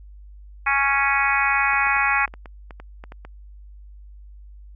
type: harmonic tone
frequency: 277.2 Hz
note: C#4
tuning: in tune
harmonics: 3 / 4 / 5 / 6 / 7 / 8 / 9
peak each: -25 / -25 / -25 / -25 / -25 / -25 / -25 dBFS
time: 0.66-2.26 s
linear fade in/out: 10 ms
type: clicks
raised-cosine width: 0.5 ms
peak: -24 dBFS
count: 11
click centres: 1.734 / 1.869 / 1.966 / 2.278 / 2.339 / 2.458 / 2.708 / 2.8 / 3.039 / 3.121 / 3.25 s
effects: added 50 Hz sine -40 dBFS peak until 4.75 s